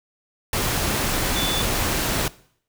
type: tone in noise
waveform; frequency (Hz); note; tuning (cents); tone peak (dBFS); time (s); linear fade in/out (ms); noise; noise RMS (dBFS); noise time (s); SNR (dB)
sine; 3485; A7; -17; -25; 1.36-1.62; 2; pink; -23; 0.53-2.28; -5
effects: noise-tail reverb RT60 0.6 s tail -20 dB re dry